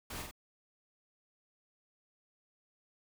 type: noise with echo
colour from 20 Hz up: pink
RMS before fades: -43 dBFS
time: 0.1-0.22 s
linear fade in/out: 5 ms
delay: 46 ms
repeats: 2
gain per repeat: -3 dB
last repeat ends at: 0.312 s
effects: none